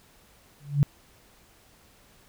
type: tone with exponential growth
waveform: sine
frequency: 143.2 Hz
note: D3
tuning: 43 cents flat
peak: -13 dBFS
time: 0.6-0.83 s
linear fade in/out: 0 ms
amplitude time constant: 49 ms
effects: pink hiss -58 dBFS RMS until 2.28 s